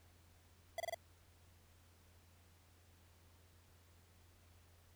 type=tone bursts; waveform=square; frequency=670 Hz; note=E5; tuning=28 cents sharp; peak=-39 dBFS; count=4; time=0.78-0.945 s; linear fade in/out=2 ms; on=21 ms; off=27 ms; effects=added 86 Hz sine -66 dBFS peak until 4.95 s + pink hiss -70 dBFS RMS until 4.95 s